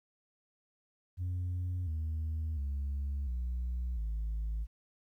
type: tone with pitch steps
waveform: sine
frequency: 89.8 / 79.08 / 69.65 / 61.34 / 54.02 Hz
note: F2 / D#2 / C#2 / B1 / A1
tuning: +49 / +29 / +9 / -11 / -31 cents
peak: -30 dBFS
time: 1.17-4.67 s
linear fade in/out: 50 ms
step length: 700 ms
effects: tanh soft clip ceiling -31 dBFS + 12-bit